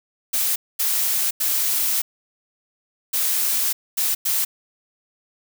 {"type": "noise bursts at uneven times", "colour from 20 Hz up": "blue", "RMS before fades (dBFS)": -21, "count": 6, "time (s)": [[0.33, 0.56], [0.79, 1.31], [1.4, 2.02], [3.13, 3.73], [3.97, 4.15], [4.25, 4.45]], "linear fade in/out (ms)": 10, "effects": []}